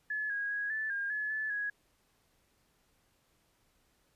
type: tone with pitch steps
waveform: sine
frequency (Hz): 1713 / 1644 / 1657 / 1749 / 1615 / 1709 / 1735 / 1666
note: A6 / G#6 / G#6 / A6 / G#6 / G#6 / A6 / G#6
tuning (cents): -47 / -18 / -4 / -11 / -49 / +49 / -25 / +5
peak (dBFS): -32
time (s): 0.1-1.7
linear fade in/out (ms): 5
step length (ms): 200
effects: pink hiss -72 dBFS RMS until 4.15 s + resampled to 32000 Hz